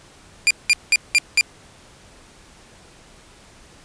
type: tone bursts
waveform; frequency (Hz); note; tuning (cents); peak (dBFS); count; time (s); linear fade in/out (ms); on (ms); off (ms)
sawtooth; 2400; D7; +37; -8; 5; 0.47-1.41; 0; 36; 190
effects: pink hiss -48 dBFS RMS until 3.84 s + resampled to 22050 Hz